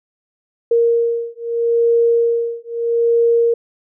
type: beating tone pair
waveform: sine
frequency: 466.2 / 466.98 Hz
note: A#4 / A#4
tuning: 0 / +3 cents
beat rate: 0.78 Hz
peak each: -16 dBFS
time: 0.71-3.54 s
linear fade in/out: 5 ms
effects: none